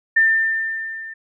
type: tone with level ramp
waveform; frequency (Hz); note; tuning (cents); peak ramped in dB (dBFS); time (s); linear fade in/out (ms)
sine; 1794; A6; +33; -10 to -31; 0.16-1.14; 10
effects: none